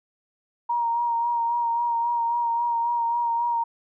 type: tone with vibrato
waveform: sine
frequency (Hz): 940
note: A#5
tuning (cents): +14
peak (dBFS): -21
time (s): 0.69-3.64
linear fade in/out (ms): 10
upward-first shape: sine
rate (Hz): 3.7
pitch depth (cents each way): 25
effects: none